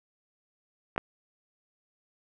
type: clicks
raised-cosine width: 0.5 ms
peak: -27 / -9 dBFS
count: 2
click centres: 0.962 / 0.979 s
effects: none